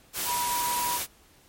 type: tone in noise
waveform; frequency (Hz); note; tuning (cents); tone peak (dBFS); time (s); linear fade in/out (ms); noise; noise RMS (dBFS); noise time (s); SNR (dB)
sine; 970; B5; -31; -27; 0.25-1; 50; white; -30; 0.13-1.07; 0
effects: pink hiss -58 dBFS RMS until 1.48 s + MP3 64 kbps